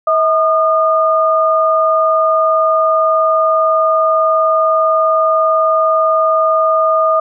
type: tone pair together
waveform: sine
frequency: 641 / 1219.2 Hz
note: E5 / D#6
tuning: -49 / -36 cents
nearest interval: major seventh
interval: 1113 cents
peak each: -12 dBFS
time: 0.07-7.2 s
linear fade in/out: 5 ms
effects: none